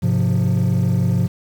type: chord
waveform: triangle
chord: F minor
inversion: first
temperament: equal with one note detuned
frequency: 103.83 / 130.81 / 176.85 Hz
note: Ab2 / C3 / F3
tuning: 0 / 0 / +22 cents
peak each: -16 dBFS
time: 0.02-1.28 s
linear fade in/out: 20 ms
effects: tanh soft clip ceiling -9 dBFS + 7-bit